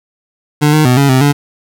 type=tone with pitch steps; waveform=25% pulse; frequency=149.2 / 153.8 / 125.1 / 139.9 / 130.2 / 144 Hz; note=D3 / D#3 / B2 / C#3 / C3 / D3; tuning=+28 / -20 / +23 / +16 / -8 / -34 cents; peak=-3 dBFS; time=0.61-1.33 s; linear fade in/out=20 ms; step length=120 ms; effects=none